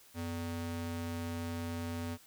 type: ring-modulated tone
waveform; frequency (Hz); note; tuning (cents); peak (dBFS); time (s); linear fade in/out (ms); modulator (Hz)
square; 169.6; E3; +50; -34; 0.14-2.18; 50; 77.7
effects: white hiss -60 dBFS RMS until 2.26 s